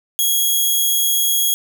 5% pulse tone, 3312 Hz, G#7, 5 cents flat, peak -6 dBFS, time 0.19-1.54 s, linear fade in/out 0 ms, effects none

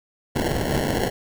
blue noise with sample-and-hold, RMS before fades -23 dBFS, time 0.35-1.1 s, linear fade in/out 10 ms, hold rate 1225 Hz, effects none

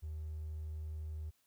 triangle tone with hard clipping, 77.8 Hz, D#2, in tune, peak -40 dBFS, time 0.02-1.31 s, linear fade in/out 20 ms, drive 4 dB, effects white hiss -75 dBFS RMS until 1.46 s

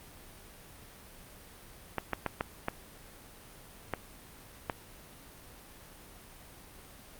clicks, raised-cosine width 0.5 ms, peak -15 dBFS, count 7, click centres 1.983 / 2.133 / 2.263 / 2.409 / 2.684 / 3.937 / 4.698 s, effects pink hiss -52 dBFS RMS until 7.19 s + Opus 32 kbps

